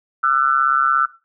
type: tone with amplitude modulation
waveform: sine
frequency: 1346 Hz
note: E6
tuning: 36 cents sharp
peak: -9 dBFS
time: 0.23-1.06 s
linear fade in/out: 10 ms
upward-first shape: sine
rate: 137 Hz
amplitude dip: 100%
effects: noise-tail reverb RT60 0.3 s tail -19 dB re dry